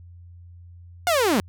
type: linear sweep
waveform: sawtooth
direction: down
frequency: 733 to 174.61 Hz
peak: -14 dBFS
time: 1.07-1.4 s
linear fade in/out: 0 ms
effects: added 87 Hz sine -42 dBFS peak until 1.48 s